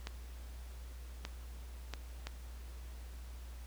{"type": "clicks", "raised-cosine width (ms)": 0.2, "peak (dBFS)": -23, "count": 4, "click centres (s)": [0.071, 1.251, 1.937, 2.27], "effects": ["added 60 Hz sine -45 dBFS peak until 3.66 s", "pink hiss -59 dBFS RMS until 3.66 s"]}